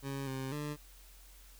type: tone with pitch steps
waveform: 20% pulse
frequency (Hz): 137.5 / 132.8 / 148.3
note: C#3 / C3 / D3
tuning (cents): -14 / +26 / +17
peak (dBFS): -32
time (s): 0.02-0.77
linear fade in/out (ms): 50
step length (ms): 250
effects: added 45 Hz sine -55 dBFS peak until 1.59 s + white hiss -60 dBFS RMS until 1.59 s